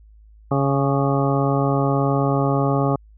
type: harmonic tone with a mistuned harmonic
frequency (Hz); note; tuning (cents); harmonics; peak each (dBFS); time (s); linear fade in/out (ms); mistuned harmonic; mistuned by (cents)
138.59; C#3; 0; 1 / 2 / 3 / 4 / 5 / 6 / 8 / 9; -20 / -23 / -25 / -26 / -27 / -28 / -29 / -30; 0.51-2.96; 5; 9; -31
effects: added 53 Hz sine -45 dBFS peak until 3.17 s